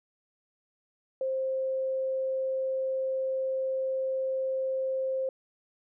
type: tone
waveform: sine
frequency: 527 Hz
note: C5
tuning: 12 cents sharp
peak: -27 dBFS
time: 1.21-5.29 s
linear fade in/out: 2 ms
effects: none